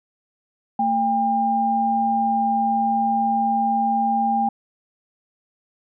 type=tone pair together; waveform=sine; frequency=225.1 / 801 Hz; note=A3 / G5; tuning=+40 / +37 cents; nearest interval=octave + minor seventh; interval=2197 cents; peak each=-24 / -18 dBFS; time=0.79-4.49 s; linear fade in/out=5 ms; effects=none